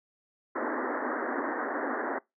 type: band-pass noise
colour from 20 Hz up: pink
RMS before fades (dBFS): -32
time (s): 0.55-2.19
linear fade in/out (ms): 10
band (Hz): 240 to 1900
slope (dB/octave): 96
effects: noise-tail reverb RT60 0.2 s tail -24 dB re dry